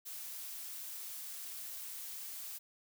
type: noise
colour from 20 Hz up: blue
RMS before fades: -45 dBFS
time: 0.05-2.59 s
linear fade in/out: 20 ms
effects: none